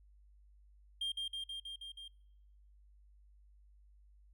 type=tone with echo; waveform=triangle; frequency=3200 Hz; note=G7; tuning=35 cents sharp; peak=-33 dBFS; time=1.01-1.12 s; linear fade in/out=5 ms; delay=160 ms; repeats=6; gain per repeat=-2 dB; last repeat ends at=2.08 s; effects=noise-tail reverb RT60 0.9 s tail -25 dB re dry + added 50 Hz sine -60 dBFS peak until 4.33 s